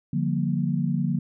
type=chord; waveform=sine; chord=G minor seventh; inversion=second; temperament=just; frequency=147 / 176.4 / 196 / 235.2 Hz; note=D3 / F3 / G3 / Bb3; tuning=+2 / +18 / 0 / +16 cents; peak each=-26 / -26 / -32 / -28 dBFS; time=0.13-1.19 s; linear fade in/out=5 ms; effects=none